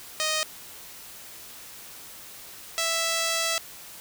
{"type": "tone pair in turn", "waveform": "5% pulse", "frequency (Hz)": [622.3, 659.6], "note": ["D#5", "E5"], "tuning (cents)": [0, 1], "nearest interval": "minor second", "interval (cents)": 101, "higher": "second", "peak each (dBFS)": -13, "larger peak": "neither", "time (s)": [[0.2, 0.43], [2.78, 3.58]], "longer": "second", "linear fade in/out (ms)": 0, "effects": ["white hiss -44 dBFS RMS until 4 s"]}